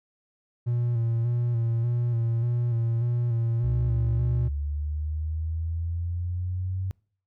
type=tone with vibrato; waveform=triangle; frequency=117.8 Hz; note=A#2; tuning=19 cents sharp; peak=-20 dBFS; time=0.66-4.49 s; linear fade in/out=20 ms; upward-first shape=square; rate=1.7 Hz; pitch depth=33 cents each way
type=exponential sweep; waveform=sine; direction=up; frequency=64.4 to 95 Hz; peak=-26 dBFS; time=3.64-6.91 s; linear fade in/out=0 ms
effects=noise-tail reverb RT60 0.5 s tail -26 dB re dry + tanh soft clip ceiling -15 dBFS

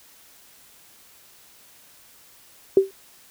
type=tone with exponential decay; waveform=sine; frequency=387.1 Hz; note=G4; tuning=22 cents flat; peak=-7 dBFS; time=2.77-2.91 s; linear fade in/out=2 ms; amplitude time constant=30 ms; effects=white hiss -52 dBFS RMS until 3.3 s

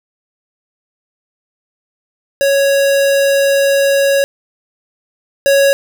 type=tone pair in turn; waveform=square; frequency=554.4 / 554.4 Hz; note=C#5 / C#5; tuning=0 / 0 cents; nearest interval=unison; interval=0 cents; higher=neither; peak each=-10 / -8 dBFS; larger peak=second; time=2.41-4.24 / 5.46-5.73 s; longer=first; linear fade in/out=0 ms; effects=none

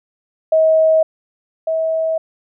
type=tone pair in turn; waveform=sine; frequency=637 / 644.4 Hz; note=D#5 / E5; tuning=+41 / -39 cents; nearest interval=unison; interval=20 cents; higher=second; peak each=-9 / -15 dBFS; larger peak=first; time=0.52-1.03 / 1.67-2.18 s; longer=neither; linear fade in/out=5 ms; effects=none

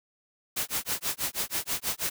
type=noise with tremolo; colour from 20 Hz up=white; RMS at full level=-28 dBFS; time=0.56-2.1 s; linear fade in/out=10 ms; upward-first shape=sine; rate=6.2 Hz; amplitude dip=100%; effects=none

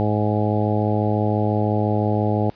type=harmonic tone with a mistuned harmonic; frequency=105.9 Hz; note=G#2; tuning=34 cents sharp; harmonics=1 / 2 / 3 / 4 / 5 / 6 / 7 / 8; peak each=-21 / -24 / -26 / -27 / -28 / -29 / -29 / -30 dBFS; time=0-2.5 s; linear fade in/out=0 ms; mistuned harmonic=8; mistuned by=-24 cents; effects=pink hiss -52 dBFS RMS until 2.55 s + resampled to 11025 Hz

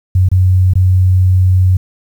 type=tone with dropouts; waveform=sine; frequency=92.5 Hz; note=F#2; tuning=in tune; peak=-6 dBFS; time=0.15-1.77 s; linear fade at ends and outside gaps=5 ms; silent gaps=0.288-0.315 / 0.736-0.754 s; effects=7-bit

